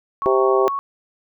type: tone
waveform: sine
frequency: 1108.7 Hz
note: C#6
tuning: in tune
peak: -21 dBFS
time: 0.22-0.79 s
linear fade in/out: 0 ms
type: harmonic tone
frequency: 130.81 Hz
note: C3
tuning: in tune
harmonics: 3 / 4 / 5 / 6 / 7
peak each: -16 / -21 / -23 / -26 / -28 dBFS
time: 0.26-0.68 s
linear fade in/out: 0 ms
effects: none